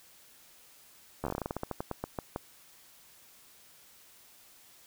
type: slowing click train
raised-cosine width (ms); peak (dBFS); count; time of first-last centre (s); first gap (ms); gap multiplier
1; -19; 19; 1.24-2.361; 12; 1.17
effects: white hiss -58 dBFS RMS until 4.86 s